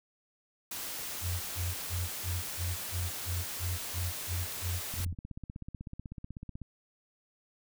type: noise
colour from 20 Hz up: white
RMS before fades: -39 dBFS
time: 0.71-5.05 s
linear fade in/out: 5 ms
type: tone bursts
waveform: sine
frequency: 88.1 Hz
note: F2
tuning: 16 cents sharp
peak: -31 dBFS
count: 12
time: 1.21-5.15 s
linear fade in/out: 50 ms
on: 200 ms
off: 140 ms
type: click train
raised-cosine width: 5 ms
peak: -29 dBFS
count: 28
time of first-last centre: 4.94-6.617 s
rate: 16.1 Hz
effects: none